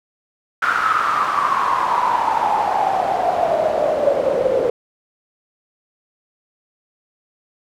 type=noise with band-pass filter sweep; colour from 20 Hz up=pink; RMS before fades=-18 dBFS; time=0.62-4.7 s; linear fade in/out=5 ms; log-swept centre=1400 to 490 Hz; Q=9.7; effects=none